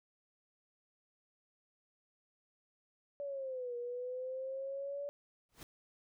sine linear two-way sweep, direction down then up, 574 to 478 to 574 Hz, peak -38 dBFS, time 3.2-5.09 s, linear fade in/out 0 ms, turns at 3.76 s
pink noise with exponential growth, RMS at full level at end -47 dBFS, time 5.49-5.63 s, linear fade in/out 1 ms, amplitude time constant 30 ms
effects none

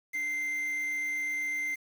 triangle tone with quantisation, 2086 Hz, C7, 6 cents flat, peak -28 dBFS, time 0.13-1.76 s, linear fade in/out 20 ms, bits 8, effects none

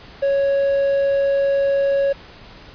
triangle tone with quantisation, 554.4 Hz, C#5, in tune, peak -13 dBFS, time 0.22-2.13 s, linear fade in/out 10 ms, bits 7, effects pink hiss -42 dBFS RMS until 2.74 s + resampled to 11025 Hz

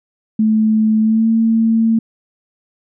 sine tone with pitch glide, 217.8 to 225.4 Hz, A3 to A3, -17 to +42 cents, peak -10 dBFS, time 0.39-1.99 s, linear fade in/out 5 ms, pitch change +59 cents, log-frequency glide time 1.01-1.28 s, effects none

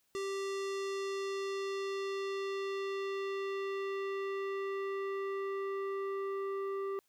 square tone with low-pass filter sweep, 392 Hz, G4, in tune, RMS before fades -37 dBFS, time 0.15-6.99 s, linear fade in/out 0 ms, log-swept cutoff 7600 to 1200 Hz, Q 1.1, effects white hiss -75 dBFS RMS until 7.08 s

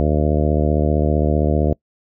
harmonic tone, 75.4 Hz, D2, 46 cents sharp, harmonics 1 / 2 / 3 / 4 / 5 / 6 / 7 / 8 / 9, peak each -18 / -21 / -23 / -24 / -25 / -26 / -26 / -27 / -28 dBFS, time 0-1.73 s, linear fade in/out 0 ms, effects noise-tail reverb RT60 0.1 s tail -24 dB re dry

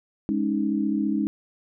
sine chord, Ab suspended fourth, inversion none, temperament equal with one note detuned, 207.7 / 277.2 / 312 Hz, Ab3 / Db4 / Eb4, 0 / 0 / +5 cents, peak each -25 / -27 / -26 dBFS, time 0.29-1.27 s, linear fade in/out 0 ms, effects none

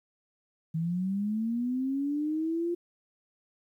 sine linear sweep, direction up, 158.1 to 349.6 Hz, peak -27 dBFS, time 0.74-2.75 s, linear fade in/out 10 ms, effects 11-bit

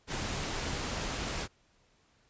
pink noise, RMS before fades -35 dBFS, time 0.07-1.48 s, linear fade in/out 50 ms, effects pink hiss -68 dBFS RMS until 2.29 s + resampled to 16000 Hz

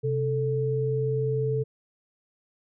sine tone pair together, 131.27 / 440 Hz, C3 / A4, +6 / 0 cents, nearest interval octave + major sixth, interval 2094 cents, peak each -26 dBFS, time 0.03-1.64 s, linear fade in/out 20 ms, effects none

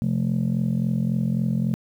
sine chord, F major, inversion second, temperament just, 130.96 / 174.61 / 218.3 Hz, C3 / F3 / A3, +2 / 0 / -13 cents, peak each -23 dBFS, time 0.02-1.74 s, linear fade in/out 0 ms, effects tanh soft clip ceiling -15 dBFS + 9-bit

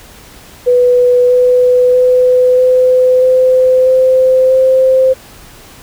sine tone with pitch steps, 493.9 / 498.5 / 503.1 / 507.8 / 512.5 / 517.3 / 522.1 Hz, B4 / B4 / B4 / B4 / C5 / C5 / C5, 0 / +16 / +32 / +48 / -36 / -20 / -4 cents, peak -5 dBFS, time 0.66-5.14 s, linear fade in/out 20 ms, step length 640 ms, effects pink hiss -37 dBFS RMS until 5.82 s

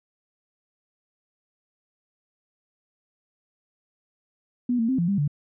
sine tone with pitch steps, 245.3 / 227.4 / 262 / 171.5 / 199.4 / 145.5 Hz, B3 / A#3 / C4 / F3 / G3 / D3, -12 / -43 / +2 / -31 / +30 / -16 cents, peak -20 dBFS, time 4.69-5.278 s, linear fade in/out 5 ms, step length 98 ms, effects none

